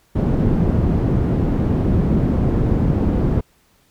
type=low-pass noise; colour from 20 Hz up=white; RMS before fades=-17 dBFS; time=0.15-3.41 s; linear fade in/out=10 ms; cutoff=210 Hz; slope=12 dB/octave; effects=pink hiss -58 dBFS RMS until 3.9 s